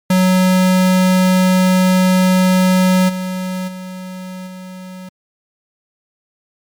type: tone with level steps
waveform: square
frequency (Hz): 185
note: F#3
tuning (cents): 0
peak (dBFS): -10 / -20 / -27 / -30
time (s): 0.1-5.09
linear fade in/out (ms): 5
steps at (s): 3.08 / 3.67 / 4.46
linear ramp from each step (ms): 20
effects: MP3 96 kbps